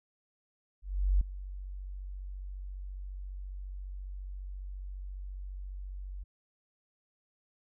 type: tone with ADSR envelope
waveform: sine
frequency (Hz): 47.29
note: F#1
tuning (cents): +39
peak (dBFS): -21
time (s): 0.82-6.24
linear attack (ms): 390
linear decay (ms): 3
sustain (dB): -17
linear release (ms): 14
effects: none